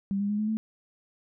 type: tone with pitch steps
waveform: sine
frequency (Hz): 197.2 / 202.5 / 208 / 213.6 / 219.3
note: G3 / G#3 / G#3 / G#3 / A3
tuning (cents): +11 / -43 / +3 / +49 / -6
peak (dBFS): -25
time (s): 0.11-0.57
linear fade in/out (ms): 0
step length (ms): 92
effects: none